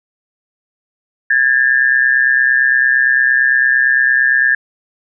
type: tone pair together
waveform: sine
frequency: 1643 / 1771.8 Hz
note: G#6 / A6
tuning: -19 / +12 cents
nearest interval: minor second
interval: 131 cents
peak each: -12 dBFS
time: 1.3-4.55 s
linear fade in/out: 5 ms
effects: none